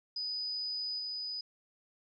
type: tone with level steps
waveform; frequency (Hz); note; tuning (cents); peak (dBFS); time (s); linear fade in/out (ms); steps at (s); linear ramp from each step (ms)
sine; 4978; D#8; 0; -34 / -36; 0.16-1.41; 5; 0.98; 20
effects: none